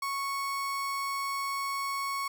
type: tone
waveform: 35% pulse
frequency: 1106 Hz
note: C#6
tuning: 4 cents flat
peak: -29 dBFS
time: 0.02-2.28 s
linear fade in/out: 5 ms
effects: none